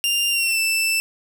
sawtooth tone with pitch glide, 2794 to 2656 Hz, F7 to E7, 0 to +12 cents, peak -15 dBFS, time 0.04-1 s, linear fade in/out 0 ms, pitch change -88 cents, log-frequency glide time 0.3-0.59 s, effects none

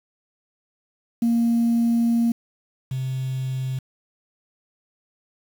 sine tone pair in turn, 233.1 / 130.82 Hz, A#3 / C3, 0 / 0 cents, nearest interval minor seventh, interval 1000 cents, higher first, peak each -15 / -23 dBFS, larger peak first, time 1.22-2.32 / 2.91-3.79 s, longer first, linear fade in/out 5 ms, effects tanh soft clip ceiling -14 dBFS + 7-bit

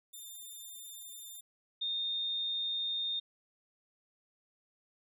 5% pulse / sine tone pair in turn, 3597 / 3656 Hz, A7 / A#7, +37 / -34 cents, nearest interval unison, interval 29 cents, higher second, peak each -38 / -32 dBFS, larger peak second, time 0.13-1.41 / 1.81-3.2 s, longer second, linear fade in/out 10 ms, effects none

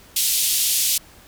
white band-pass noise, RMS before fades -20 dBFS, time 0.16-0.98 s, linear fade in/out 5 ms, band 2900 to 14000 Hz, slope 24 dB/octave, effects pink hiss -48 dBFS RMS until 1.27 s

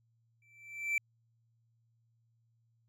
triangle tone with exponential growth, 2334 Hz, D7, 11 cents flat, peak -25 dBFS, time 0.42-0.98 s, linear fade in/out 2 ms, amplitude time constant 120 ms, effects added 115 Hz sine -70 dBFS peak until 2.88 s

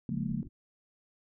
sine chord, Bb minor seventh, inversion first, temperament just, 139.85 / 174.81 / 209.8 / 233.1 Hz, Db3 / F3 / Ab3 / Bb3, +16 / +2 / +18 / 0 cents, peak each -36 dBFS, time 0.09-0.43 s, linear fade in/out 2 ms
pink low-pass noise, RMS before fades -48 dBFS, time 0.11-0.49 s, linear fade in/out 20 ms, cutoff 340 Hz, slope 96 dB/octave
effects none

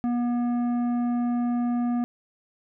sine tone with tanh clipping, 241.1 Hz, B3, 41 cents flat, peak -24 dBFS, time 0.04-2.04 s, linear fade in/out 0 ms, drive 10 dB, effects none

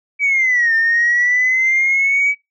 sine linear two-way sweep, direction down then up, 2297 to 1799 to 2286 Hz, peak -11 dBFS, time 0.19-2.35 s, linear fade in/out 50 ms, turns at 0.74 s, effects noise-tail reverb RT60 0.2 s tail -22 dB re dry + tanh soft clip ceiling -8 dBFS

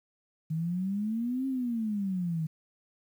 sine exponential two-way sweep, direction up then down, 155.2 to 270 to 155.2 Hz, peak -28 dBFS, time 0.5-2.47 s, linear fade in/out 10 ms, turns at 1.47 s, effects 10-bit

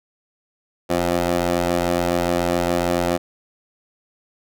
15% pulse ring-modulated tone, 87.1 Hz, F2, 4 cents flat, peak -9 dBFS, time 0.89-3.18 s, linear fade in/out 20 ms, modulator 438 Hz, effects none

